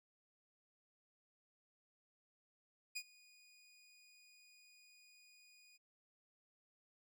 20% pulse tone with ADSR envelope, 2464 Hz, D#7, 17 cents flat, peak -35 dBFS, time 2.95-5.78 s, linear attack 16 ms, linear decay 61 ms, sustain -24 dB, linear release 22 ms, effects none

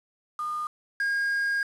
sine / triangle tone pair in turn, 1217 / 1624.5 Hz, D#6 / G#6, -39 / -39 cents, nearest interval perfect fourth, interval 500 cents, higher second, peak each -28 / -22 dBFS, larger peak second, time 0.39-0.67 / 1-1.63 s, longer second, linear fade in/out 2 ms, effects resampled to 24000 Hz + 8-bit

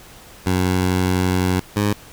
15% pulse tone pair in turn, 91.9 / 103.02 Hz, F#2 / G#2, -11 / -13 cents, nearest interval major second, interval 198 cents, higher second, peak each -10 dBFS, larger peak neither, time 0.46-1.6 / 1.76-1.93 s, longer first, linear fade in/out 5 ms, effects pink hiss -43 dBFS RMS until 2.12 s

